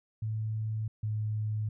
sine tone pair in turn, 109.3 / 107.42 Hz, A2 / A2, -11 / -41 cents, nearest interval unison, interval 30 cents, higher first, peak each -30 / -29 dBFS, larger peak second, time 0.22-0.88 / 1.03-1.69 s, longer neither, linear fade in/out 5 ms, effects none

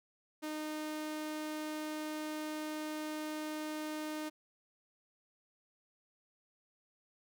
sawtooth tone, 307.1 Hz, D#4, 23 cents flat, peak -34 dBFS, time 0.42-4.3 s, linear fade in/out 20 ms, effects none

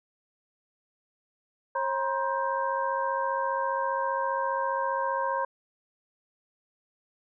sine tone cluster, 540 / 954 / 1049 / 1571 Hz, C#5 / A#5 / C6 / G6, -45 / +40 / +4 / +3 cents, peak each -31 / -29 / -32 / -36 dBFS, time 1.75-5.45 s, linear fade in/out 5 ms, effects none

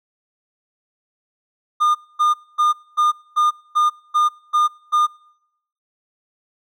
triangle tone bursts, 1213 Hz, D#6, 44 cents flat, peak -11 dBFS, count 9, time 1.8-5.07 s, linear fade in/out 20 ms, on 150 ms, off 240 ms, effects noise-tail reverb RT60 0.8 s tail -24 dB re dry

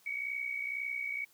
sine tone pair together, 2202 / 2264 Hz, C#7 / C#7, -12 / +36 cents, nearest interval unison, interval 48 cents, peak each -40 / -35 dBFS, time 0.06-1.25 s, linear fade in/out 5 ms, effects white hiss -65 dBFS RMS until 1.33 s + high-pass 60 Hz 12 dB/octave

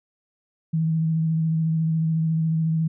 sine tone with vibrato, 160.9 Hz, E3, 42 cents flat, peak -19 dBFS, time 0.73-2.88 s, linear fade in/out 10 ms, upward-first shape sine, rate 14 Hz, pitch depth 21 cents each way, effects none

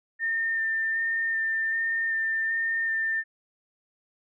sine tone with vibrato, 1806 Hz, A6, 45 cents sharp, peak -24 dBFS, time 0.19-3.24 s, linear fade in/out 50 ms, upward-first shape square, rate 1.3 Hz, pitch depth 11 cents each way, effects none

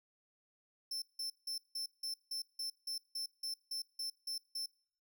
40% pulse tone bursts, 5330 Hz, E8, 18 cents sharp, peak -37 dBFS, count 14, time 0.91-4.66 s, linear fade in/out 5 ms, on 110 ms, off 170 ms, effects noise-tail reverb RT60 0.6 s tail -26 dB re dry

